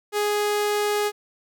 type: tone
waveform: sawtooth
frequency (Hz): 415.6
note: G#4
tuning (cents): +1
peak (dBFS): -17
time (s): 0.12-1.12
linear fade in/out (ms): 50
effects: none